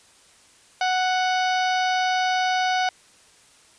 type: harmonic tone with a mistuned harmonic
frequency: 740 Hz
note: F#5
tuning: in tune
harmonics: 1 / 2 / 3 / 4 / 5 / 6 / 7 / 8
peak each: -21 / -27 / -31 / -33 / -35 / -37 / -38 / -39 dBFS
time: 0.81-2.89 s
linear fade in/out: 2 ms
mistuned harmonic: 7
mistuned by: -69 cents
effects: white hiss -54 dBFS RMS until 3.78 s + resampled to 22050 Hz